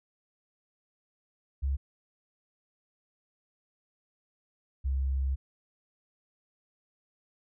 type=tone pair in turn; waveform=sine; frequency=68.4 / 66.99 Hz; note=C#2 / C2; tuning=-23 / +41 cents; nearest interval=unison; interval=36 cents; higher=first; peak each=-26 dBFS; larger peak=neither; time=1.62-1.77 / 4.84-5.36 s; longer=second; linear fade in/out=20 ms; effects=none